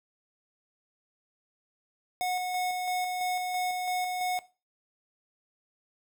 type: tone with tremolo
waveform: square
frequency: 730 Hz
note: F#5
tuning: 24 cents flat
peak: -28 dBFS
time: 2.21-4.39 s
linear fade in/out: 0 ms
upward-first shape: square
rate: 3 Hz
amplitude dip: 30%
effects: noise-tail reverb RT60 0.3 s tail -17 dB re dry